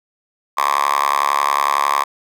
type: tone with high-pass filter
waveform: 5% pulse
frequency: 71 Hz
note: C#2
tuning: 42 cents sharp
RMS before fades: -17 dBFS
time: 0.57-2.04 s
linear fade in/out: 10 ms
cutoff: 1100 Hz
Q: 9.7
effects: none